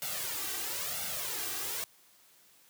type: noise with flanger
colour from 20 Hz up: white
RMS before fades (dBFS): -36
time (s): 0.02-1.84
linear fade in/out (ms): 0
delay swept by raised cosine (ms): 1.4 to 2.6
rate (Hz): 1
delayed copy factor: +0.75
effects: white hiss -62 dBFS RMS until 2.69 s + high-pass 100 Hz 12 dB/octave